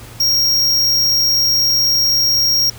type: tone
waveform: square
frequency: 5588 Hz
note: F8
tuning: in tune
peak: -12 dBFS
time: 0.2-2.7 s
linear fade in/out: 5 ms
effects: added 115 Hz sine -37 dBFS peak until 2.78 s + pink hiss -38 dBFS RMS until 2.78 s